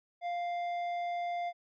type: tone with tanh clipping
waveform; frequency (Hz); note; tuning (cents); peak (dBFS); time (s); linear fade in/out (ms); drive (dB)
sine; 698.5; F5; 0; -34; 0.21-1.53; 50; 9
effects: none